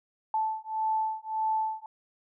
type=beating tone pair; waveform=sine; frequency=875 / 876.7 Hz; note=A5 / A5; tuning=-10 / -7 cents; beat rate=1.7 Hz; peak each=-30 dBFS; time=0.34-1.86 s; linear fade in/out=2 ms; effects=none